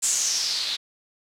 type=noise with low-pass filter sweep; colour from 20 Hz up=blue; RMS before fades=-25 dBFS; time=0.02-0.77 s; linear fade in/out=20 ms; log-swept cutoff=7800 to 3700 Hz; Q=4.6; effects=none